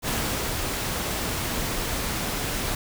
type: noise with ADSR envelope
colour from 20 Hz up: pink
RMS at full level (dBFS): -26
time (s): 0.02-2.75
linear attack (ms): 54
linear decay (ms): 410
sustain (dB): -2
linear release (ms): 3
effects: none